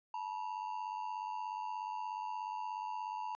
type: ring-modulated tone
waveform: triangle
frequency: 920 Hz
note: A#5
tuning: 23 cents flat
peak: -33 dBFS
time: 0.14-3.35 s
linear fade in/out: 0 ms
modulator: 48.4 Hz
effects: resampled to 16000 Hz